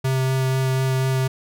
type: tone with vibrato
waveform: square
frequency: 131.6 Hz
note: C3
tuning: 10 cents sharp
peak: -19 dBFS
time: 0.04-1.28 s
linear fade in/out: 10 ms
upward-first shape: sine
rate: 4.1 Hz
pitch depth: 9 cents each way
effects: none